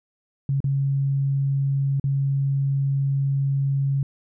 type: tone with dropouts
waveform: sine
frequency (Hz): 137.9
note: C#3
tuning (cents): -9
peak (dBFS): -19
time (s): 0.49-4.03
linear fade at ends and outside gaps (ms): 2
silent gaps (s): 0.604-0.642 / 1.998-2.04
effects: none